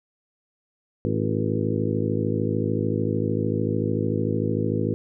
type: harmonic tone with a mistuned harmonic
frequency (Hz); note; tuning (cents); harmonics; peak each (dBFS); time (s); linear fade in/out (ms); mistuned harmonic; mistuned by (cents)
53.4; G#1; +49; 2 / 3 / 4 / 5 / 6 / 7 / 8 / 9; -27 / -29 / -29 / -29 / -32 / -31 / -32 / -31; 1.05-4.94; 0; 7; -59
effects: none